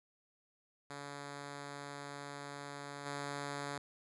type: tone with level steps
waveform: 5% pulse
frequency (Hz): 142.6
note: C#3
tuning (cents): +49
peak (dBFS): -33 / -28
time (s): 0.9-3.78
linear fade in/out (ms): 2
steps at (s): 3.05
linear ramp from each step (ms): 20
effects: resampled to 24000 Hz